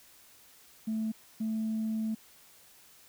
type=tone pair in turn; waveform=sine; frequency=220 / 220 Hz; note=A3 / A3; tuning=0 / 0 cents; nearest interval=unison; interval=0 cents; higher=neither; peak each=-28 dBFS; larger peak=neither; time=0.87-1.12 / 1.4-2.15 s; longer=second; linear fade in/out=10 ms; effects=tanh soft clip ceiling -26 dBFS + white hiss -58 dBFS RMS until 3.08 s